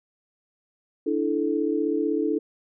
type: chord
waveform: sine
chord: D suspended second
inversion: none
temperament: equal with one note detuned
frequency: 293.7 / 329.6 / 435.7 Hz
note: D4 / E4 / A4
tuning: 0 / 0 / -17 cents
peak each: -26 dBFS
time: 1.06-2.39 s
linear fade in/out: 10 ms
effects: none